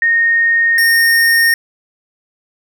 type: tone pair in turn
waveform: sine / square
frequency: 1850 / 1840.7 Hz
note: A#6 / A#6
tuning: -14 / -22 cents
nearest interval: unison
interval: 8 cents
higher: first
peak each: -9 dBFS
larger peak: neither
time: 0.02-0.78 / 0.78-1.54 s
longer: neither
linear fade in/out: 2 ms
effects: none